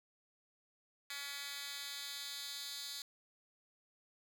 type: tone with high-pass filter sweep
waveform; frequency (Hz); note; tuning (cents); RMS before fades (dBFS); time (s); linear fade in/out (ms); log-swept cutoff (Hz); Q
10% pulse; 282.6; C#4; +34; -45; 1.1-3.02; 2; 2500 to 4000; 1.8
effects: none